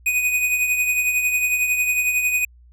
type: tone with tremolo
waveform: square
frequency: 2489 Hz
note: D#7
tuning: in tune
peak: -16 dBFS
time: 0.06-2.45 s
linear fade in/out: 5 ms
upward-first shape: triangle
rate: 11 Hz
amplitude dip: 55%
effects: added 60 Hz sine -46 dBFS peak until 2.72 s